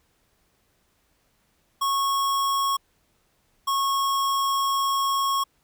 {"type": "tone pair in turn", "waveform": "square", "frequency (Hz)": [1100, 1095.9], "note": ["C#6", "C#6"], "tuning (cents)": [-14, -20], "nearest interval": "unison", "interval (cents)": 6, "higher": "first", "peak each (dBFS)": -22, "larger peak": "neither", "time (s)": [[1.81, 2.77], [3.67, 5.44]], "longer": "second", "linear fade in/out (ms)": 10, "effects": ["pink hiss -67 dBFS RMS until 5.63 s"]}